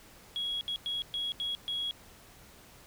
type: tone bursts at uneven times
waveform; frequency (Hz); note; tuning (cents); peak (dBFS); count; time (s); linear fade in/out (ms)
sine; 3322; G#7; 0; -30; 6; 0.36-0.61 / 0.68-0.76 / 0.86-1.02 / 1.14-1.32 / 1.4-1.55 / 1.68-1.91; 0
effects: tanh soft clip ceiling -27 dBFS + pink hiss -55 dBFS RMS until 2.86 s